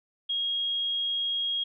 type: tone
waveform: sine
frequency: 3274 Hz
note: G#7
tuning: 25 cents flat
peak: -26 dBFS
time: 0.29-1.64 s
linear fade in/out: 10 ms
effects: none